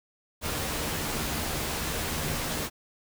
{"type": "noise with comb filter", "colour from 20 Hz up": "pink", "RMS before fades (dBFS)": -31, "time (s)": [0.41, 2.7], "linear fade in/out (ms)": 50, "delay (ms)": 13, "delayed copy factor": 0.5, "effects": []}